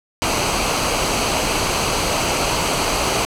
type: noise with comb filter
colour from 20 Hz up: pink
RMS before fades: -19 dBFS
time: 0.22-3.25 s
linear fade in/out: 0 ms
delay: 0.56 ms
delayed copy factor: -0.5
effects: low-pass 9000 Hz 12 dB/octave